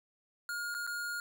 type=tone with dropouts; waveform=square; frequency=1425 Hz; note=F6; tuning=34 cents sharp; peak=-36 dBFS; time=0.49-1.2 s; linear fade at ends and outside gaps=1 ms; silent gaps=0.743-0.748 / 0.867-0.874 s; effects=none